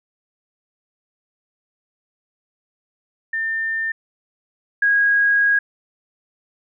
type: tone pair in turn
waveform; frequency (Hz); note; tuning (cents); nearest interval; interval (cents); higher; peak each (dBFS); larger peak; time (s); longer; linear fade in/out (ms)
sine; 1800 / 1643.8; A6 / G#6; +39 / -18; major second; 157; first; -20 / -13; second; 3.33-3.92 / 4.82-5.59; second; 5
effects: none